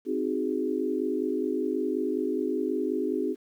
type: chord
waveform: sine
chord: Ab dominant seventh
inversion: first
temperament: equal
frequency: 261.6 / 311.1 / 370 / 415.3 Hz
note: C4 / Eb4 / Gb4 / Ab4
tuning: 0 / 0 / 0 / 0 cents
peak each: -31 dBFS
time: 0.05-3.36 s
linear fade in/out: 50 ms
effects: 10-bit